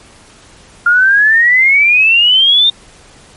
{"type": "exponential sweep", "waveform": "sine", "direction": "up", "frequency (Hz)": [1396.9, 3659], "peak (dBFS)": -5, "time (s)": [0.86, 2.7], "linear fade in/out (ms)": 5, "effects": ["pink hiss -41 dBFS RMS until 3.36 s", "MP3 48 kbps"]}